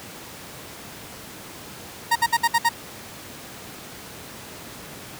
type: tone bursts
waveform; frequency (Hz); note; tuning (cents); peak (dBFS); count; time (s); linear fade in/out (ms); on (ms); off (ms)
30% pulse; 933; A#5; +1; -13; 6; 2.11-2.692; 10; 47; 60
effects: pink hiss -39 dBFS RMS until 5.19 s + high-pass 100 Hz 12 dB/octave